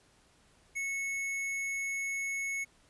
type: tone with tanh clipping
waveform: sine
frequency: 2200 Hz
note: C#7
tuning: 14 cents flat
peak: -34 dBFS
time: 0.75-2.65 s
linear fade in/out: 20 ms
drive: 17 dB
effects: pink hiss -65 dBFS RMS until 2.89 s + resampled to 24000 Hz